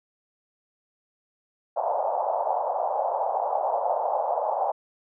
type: band-pass noise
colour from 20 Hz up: white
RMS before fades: -26 dBFS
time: 1.76-4.72 s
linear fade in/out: 10 ms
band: 560 to 880 Hz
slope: 48 dB/octave
effects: none